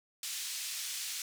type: band-pass noise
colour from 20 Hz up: white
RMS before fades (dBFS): -39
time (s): 0.23-1.22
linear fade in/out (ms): 2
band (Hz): 2700 to 8200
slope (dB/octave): 12
effects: none